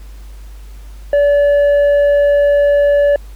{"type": "tone with tanh clipping", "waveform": "triangle", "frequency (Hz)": 575, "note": "D5", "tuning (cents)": -37, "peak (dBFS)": -9, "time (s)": [1.13, 3.16], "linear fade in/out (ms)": 2, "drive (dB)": 9, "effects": ["added 50 Hz sine -30 dBFS peak until 3.35 s", "pink hiss -47 dBFS RMS until 3.35 s"]}